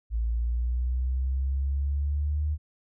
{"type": "linear sweep", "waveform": "sine", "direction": "up", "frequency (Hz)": [55.5, 76.2], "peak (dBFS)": -24, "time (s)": [0.1, 2.58], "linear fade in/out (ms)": 50, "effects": []}